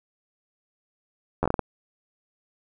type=slowing click train; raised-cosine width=1 ms; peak=-9 dBFS; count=7; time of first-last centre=1.43-1.593 s; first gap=11 ms; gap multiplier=1.36; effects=none